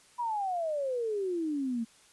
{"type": "exponential sweep", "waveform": "sine", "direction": "down", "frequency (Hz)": [987.8, 222.7], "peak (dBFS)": -29, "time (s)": [0.18, 1.85], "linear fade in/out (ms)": 20, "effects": ["white hiss -60 dBFS RMS until 2.12 s", "resampled to 24000 Hz"]}